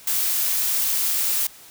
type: noise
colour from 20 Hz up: blue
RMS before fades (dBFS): -22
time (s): 0.07-1.47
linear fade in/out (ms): 5
effects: white hiss -46 dBFS RMS until 1.7 s